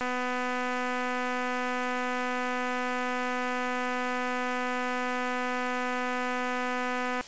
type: click train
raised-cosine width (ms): 0.5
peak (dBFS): -17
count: 1801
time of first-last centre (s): 0.01-7.21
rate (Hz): 250
effects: white hiss -45 dBFS RMS until 7.27 s + resampled to 16000 Hz